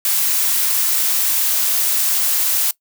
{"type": "noise with high-pass filter sweep", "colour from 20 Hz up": "blue", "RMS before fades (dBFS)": -17, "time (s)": [0.05, 2.71], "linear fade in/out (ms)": 2, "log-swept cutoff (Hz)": [850, 460], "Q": 1.1, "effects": ["noise-tail reverb RT60 0.1 s tail -21 dB re dry"]}